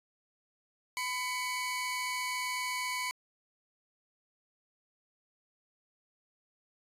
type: tone pair together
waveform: sawtooth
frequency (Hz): 1004 / 2243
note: B5 / C#7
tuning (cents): +28 / +20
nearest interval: octave + major second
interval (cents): 1392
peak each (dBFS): -32 / -32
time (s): 0.97-3.11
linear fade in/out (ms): 0
effects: resampled to 32000 Hz